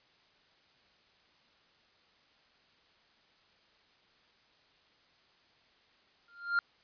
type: tone with exponential growth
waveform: triangle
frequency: 1396.9 Hz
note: F6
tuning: in tune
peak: -21 dBFS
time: 6.28-6.59 s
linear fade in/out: 1 ms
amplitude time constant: 66 ms
effects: white hiss -66 dBFS RMS until 6.83 s + resampled to 11025 Hz